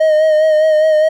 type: tone with vibrato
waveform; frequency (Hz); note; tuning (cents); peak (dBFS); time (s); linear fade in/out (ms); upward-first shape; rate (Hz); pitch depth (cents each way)
triangle; 622; D#5; -1; -6; 0-1.09; 10; sine; 4.9; 32
effects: none